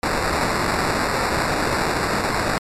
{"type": "noise with sample-and-hold", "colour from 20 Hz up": "violet", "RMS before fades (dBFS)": -21, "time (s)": [0.03, 2.58], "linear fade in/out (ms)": 0, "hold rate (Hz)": 3150, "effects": ["low-pass 10000 Hz 12 dB/octave", "MP3 96 kbps"]}